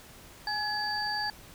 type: tone cluster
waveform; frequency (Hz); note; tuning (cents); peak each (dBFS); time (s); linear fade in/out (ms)
sine; 835 / 1692 / 4635; G#5 / G#6 / D8; +9 / +32 / -24; -33 / -34 / -33; 0.47-1.3; 2
effects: pink hiss -51 dBFS RMS until 1.54 s